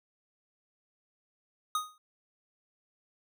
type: tone with exponential decay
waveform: square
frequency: 1244.5 Hz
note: D#6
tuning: in tune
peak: -26 dBFS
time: 1.75-1.98 s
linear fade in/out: 2 ms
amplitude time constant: 48 ms
effects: none